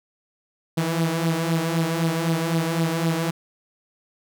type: tone with flanger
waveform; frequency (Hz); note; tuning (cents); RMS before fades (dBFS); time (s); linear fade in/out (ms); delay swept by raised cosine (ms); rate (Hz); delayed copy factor
sawtooth; 164.5; E3; -3; -23; 0.77-3.31; 10; 0.21 to 4.31; 3.9; +0.6
effects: none